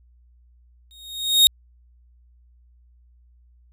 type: tone with exponential growth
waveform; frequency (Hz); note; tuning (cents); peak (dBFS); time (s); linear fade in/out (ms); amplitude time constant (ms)
40% pulse; 3729; A#7; 0; -7; 0.91-1.47; 0; 120
effects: added 60 Hz sine -52 dBFS peak until 3.72 s